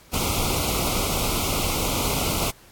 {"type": "band-stop noise", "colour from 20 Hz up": "pink", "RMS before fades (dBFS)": -24, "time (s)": [0.13, 2.51], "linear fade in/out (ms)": 10, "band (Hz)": [1400, 2100], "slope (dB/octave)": 96, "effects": ["pink hiss -51 dBFS RMS until 2.71 s", "AAC 64 kbps"]}